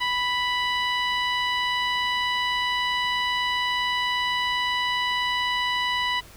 15% pulse tone with low-pass filter, 987.8 Hz, B5, in tune, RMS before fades -25 dBFS, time 0-6.21 s, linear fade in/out 20 ms, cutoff 3700 Hz, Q 1, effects added 50 Hz sine -51 dBFS peak until 6.36 s + pink hiss -48 dBFS RMS until 6.36 s

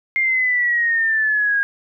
sine exponential sweep, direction down, 2123 to 1624 Hz, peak -15 dBFS, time 0.16-1.63 s, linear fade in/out 0 ms, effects none

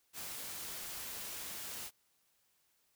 white noise, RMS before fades -44 dBFS, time 0.13-1.91 s, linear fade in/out 50 ms, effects white hiss -75 dBFS RMS until 2.95 s

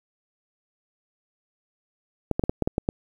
clicks, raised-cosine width 2 ms, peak -9 dBFS, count 8, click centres 2.313 / 2.395 / 2.438 / 2.495 / 2.623 / 2.675 / 2.781 / 2.889 s, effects 8-bit

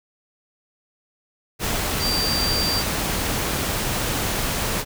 sine tone in noise, 4699 Hz, D8, in tune, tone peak -22 dBFS, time 1.99-2.84 s, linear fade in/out 50 ms, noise pink, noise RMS -24 dBFS, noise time 1.59-4.85 s, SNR -1 dB, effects none

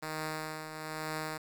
5% pulse tone with tremolo, 156.1 Hz, D#3, 6 cents sharp, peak -23 dBFS, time 0.02-1.38 s, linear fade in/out 10 ms, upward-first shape triangle, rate 1.1 Hz, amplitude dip 60%, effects 10-bit

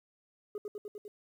sine tone with echo, 415.3 Hz, G#4, in tune, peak -32 dBFS, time 0.55-0.58 s, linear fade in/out 2 ms, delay 100 ms, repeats 5, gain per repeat -2 dB, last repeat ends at 1.08 s, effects tanh soft clip ceiling -34 dBFS + 11-bit

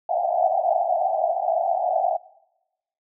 pink band-pass noise, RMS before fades -22 dBFS, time 0.09-2.17 s, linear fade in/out 10 ms, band 650 to 770 Hz, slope 96 dB/octave, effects noise-tail reverb RT60 0.9 s tail -21 dB re dry

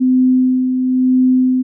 sine tone with tremolo, 255.9 Hz, C4, 38 cents flat, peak -8 dBFS, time 0-1.63 s, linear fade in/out 20 ms, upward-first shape sine, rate 1 Hz, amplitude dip 45%, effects none

